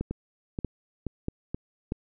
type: two click trains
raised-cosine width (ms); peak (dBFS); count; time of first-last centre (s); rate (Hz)
3; -18 / -16; 4 / 4; 0.11-1.545 / 0.01-1.921; 2.09 / 1.57
effects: none